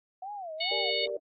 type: tone with vibrato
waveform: sine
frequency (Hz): 721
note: F#5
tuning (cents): -45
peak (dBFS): -36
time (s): 0.22-0.9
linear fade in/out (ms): 5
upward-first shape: sine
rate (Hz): 2.3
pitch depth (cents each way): 250
type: harmonic tone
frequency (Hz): 735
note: F#5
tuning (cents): -12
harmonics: 3 / 4 / 5 / 6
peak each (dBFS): -34 / -34 / -34 / -34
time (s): 0.6-1.06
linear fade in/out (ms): 10
type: chord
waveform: sine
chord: G minor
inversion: none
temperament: equal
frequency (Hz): 392 / 466.2 / 587.3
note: G4 / Bb4 / D5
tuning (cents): 0 / 0 / 0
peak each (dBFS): -38 / -35 / -34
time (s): 0.71-1.17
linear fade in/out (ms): 5
effects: AAC 32 kbps